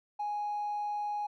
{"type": "tone with hard clipping", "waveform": "sine", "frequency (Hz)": 830.6, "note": "G#5", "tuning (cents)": 0, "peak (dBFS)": -32, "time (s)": [0.19, 1.27], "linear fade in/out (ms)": 10, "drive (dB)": 1, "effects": []}